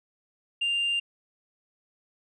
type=tone; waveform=sine; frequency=2794 Hz; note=F7; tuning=in tune; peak=-22 dBFS; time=0.61-1 s; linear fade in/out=10 ms; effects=tanh soft clip ceiling -22 dBFS